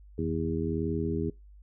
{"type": "harmonic tone with a mistuned harmonic", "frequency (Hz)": 81.5, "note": "E2", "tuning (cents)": -19, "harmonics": [1, 2, 3, 4, 5], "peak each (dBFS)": [-34, -34, -34, -34, -34], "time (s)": [0.18, 1.3], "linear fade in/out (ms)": 5, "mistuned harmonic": 1, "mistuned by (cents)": 100, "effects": ["noise-tail reverb RT60 0.2 s tail -22 dB re dry", "added 50 Hz sine -49 dBFS peak until 1.62 s"]}